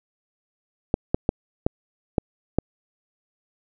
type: clicks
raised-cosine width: 2 ms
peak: -5 dBFS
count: 6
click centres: 0.941 / 1.145 / 1.291 / 1.665 / 2.182 / 2.586 s
effects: none